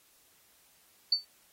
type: tone with exponential decay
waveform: sine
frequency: 4500 Hz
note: C#8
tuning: 25 cents sharp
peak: -19 dBFS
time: 1.12-1.25 s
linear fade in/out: 5 ms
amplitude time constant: 28 ms
effects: white hiss -64 dBFS RMS until 1.52 s + AAC 48 kbps